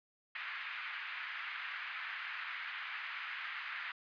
white band-pass noise, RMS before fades -43 dBFS, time 0.35-3.92 s, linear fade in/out 5 ms, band 1300 to 2400 Hz, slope 24 dB/octave, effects resampled to 11025 Hz

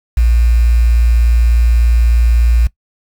sine tone with quantisation, 58.27 Hz, A#1, in tune, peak -7 dBFS, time 0.17-2.67 s, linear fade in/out 5 ms, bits 5, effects noise-tail reverb RT60 0.1 s tail -19 dB re dry

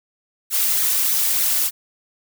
blue noise with flanger, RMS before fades -19 dBFS, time 0.5-1.71 s, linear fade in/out 50 ms, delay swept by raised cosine 0.48 to 3.48 ms, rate 3.3 Hz, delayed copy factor +0.6, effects none

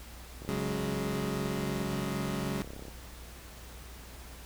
click train, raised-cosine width 2 ms, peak -31 dBFS, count 84, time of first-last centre 0.42-2.883 s, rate 33.7 Hz
25% pulse chord, C# suspended fourth, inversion none, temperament equal, 138.59 / 185 / 207.7 Hz, C#3 / F#3 / G#3, 0 / 0 / 0 cents, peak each -32 dBFS, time 0.49-2.62 s, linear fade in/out 0 ms
effects added 60 Hz sine -47 dBFS peak until 4.45 s + pink hiss -50 dBFS RMS until 4.45 s

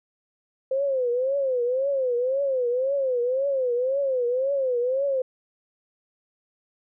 sine tone with vibrato, 519 Hz, C5, 14 cents flat, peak -21 dBFS, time 0.71-5.22 s, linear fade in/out 5 ms, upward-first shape triangle, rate 1.9 Hz, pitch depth 160 cents each way, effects none

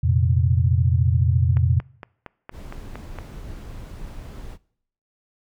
sine chord, F suspended fourth, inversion none, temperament equal, 87.31 / 116.54 / 130.81 Hz, F2 / Bb2 / C3, 0 / 0 / 0 cents, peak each -18 / -21 / -21 dBFS, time 0.03-1.8 s, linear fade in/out 10 ms
click train, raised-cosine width 0.5 ms, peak -20 dBFS, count 8, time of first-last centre 1.57-3.187 s, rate 4.33 Hz
brown noise, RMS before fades -36 dBFS, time 2.51-4.58 s, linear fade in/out 50 ms
effects noise-tail reverb RT60 0.7 s tail -23 dB re dry

